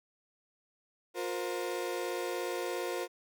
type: chord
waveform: 35% pulse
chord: F suspended fourth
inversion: none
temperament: equal with one note detuned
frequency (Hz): 356.6 / 466.2 / 523.3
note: F4 / Bb4 / C5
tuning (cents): +36 / 0 / 0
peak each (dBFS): -35 / -37 / -37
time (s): 1.14-3.08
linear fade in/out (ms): 50
effects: none